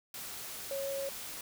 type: tone in noise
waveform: sine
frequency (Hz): 550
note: C#5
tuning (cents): -14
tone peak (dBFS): -34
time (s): 0.71-1.09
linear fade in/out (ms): 2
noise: white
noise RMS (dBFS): -43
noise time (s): 0.14-1.41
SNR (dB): +6
effects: none